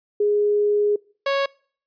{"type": "tone pair in turn", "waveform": ["sine", "sawtooth"], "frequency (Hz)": [414.4, 553.2], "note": ["G#4", "C#5"], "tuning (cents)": [-4, -4], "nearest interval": "perfect fourth", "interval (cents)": 500, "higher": "second", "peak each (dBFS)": [-16, -15], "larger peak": "second", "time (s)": [[0.2, 0.96], [1.26, 1.46]], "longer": "first", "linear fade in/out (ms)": 5, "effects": ["noise-tail reverb RT60 0.5 s tail -25 dB re dry", "resampled to 11025 Hz"]}